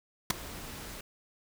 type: noise with ADSR envelope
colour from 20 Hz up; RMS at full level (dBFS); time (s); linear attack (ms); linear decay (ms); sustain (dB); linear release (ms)
pink; -20; 0.3-1.01; 6; 6; -23; 4
effects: none